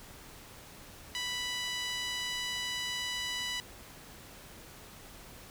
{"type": "tone with band-pass filter", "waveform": "5% pulse", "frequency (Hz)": 987.8, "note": "B5", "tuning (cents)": 0, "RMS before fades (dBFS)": -36, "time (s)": [1.15, 3.6], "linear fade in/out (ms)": 0, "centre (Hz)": 2600, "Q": 1.3, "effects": ["pink hiss -51 dBFS RMS until 5.5 s"]}